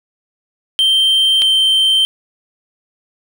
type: tone pair in turn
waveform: triangle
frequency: 3136 / 3121 Hz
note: G7 / G7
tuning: 0 / -8 cents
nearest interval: unison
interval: 8 cents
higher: first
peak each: -8 dBFS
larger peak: neither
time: 0.79-1.42 / 1.42-2.05 s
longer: neither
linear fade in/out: 0 ms
effects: none